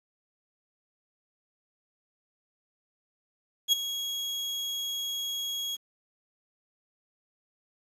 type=tone with ADSR envelope; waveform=35% pulse; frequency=3310 Hz; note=G#7; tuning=6 cents flat; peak=-16 dBFS; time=3.68-5.77 s; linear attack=45 ms; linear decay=14 ms; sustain=-13 dB; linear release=25 ms; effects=resampled to 32000 Hz + 9-bit